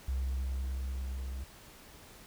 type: tone with level ramp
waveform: triangle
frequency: 65.41 Hz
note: C2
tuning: in tune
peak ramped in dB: -26 to -34 dBFS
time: 0.08-1.44 s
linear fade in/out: 5 ms
effects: tanh soft clip ceiling -27 dBFS + pink hiss -54 dBFS RMS until 2.26 s